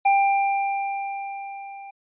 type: tone with level ramp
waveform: square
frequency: 792 Hz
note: G5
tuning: 18 cents sharp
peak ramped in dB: -15 to -38 dBFS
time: 0.05-1.91 s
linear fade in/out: 10 ms
effects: resampled to 8000 Hz